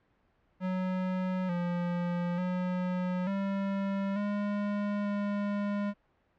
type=tone with pitch steps; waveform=square; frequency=185.1 / 174.9 / 181.6 / 196.5 / 204.9 / 203.7 Hz; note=F#3 / F3 / F#3 / G3 / G#3 / G#3; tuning=+1 / +3 / -32 / +4 / -23 / -33 cents; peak=-30 dBFS; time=0.6-5.94 s; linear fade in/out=50 ms; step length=890 ms; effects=pink hiss -70 dBFS RMS until 6.38 s + low-pass 2000 Hz 12 dB/octave